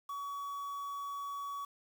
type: tone with quantisation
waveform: triangle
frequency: 1130 Hz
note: C#6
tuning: 33 cents sharp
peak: -36 dBFS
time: 0.09-1.65 s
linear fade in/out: 5 ms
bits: 9
effects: none